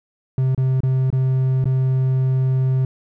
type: tone with dropouts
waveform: triangle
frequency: 130.81 Hz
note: C3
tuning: in tune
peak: -13 dBFS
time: 0.38-2.85 s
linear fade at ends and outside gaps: 2 ms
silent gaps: 0.548-0.577 / 0.805-0.833 / 1.103-1.127 / 1.643-1.655 s
effects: none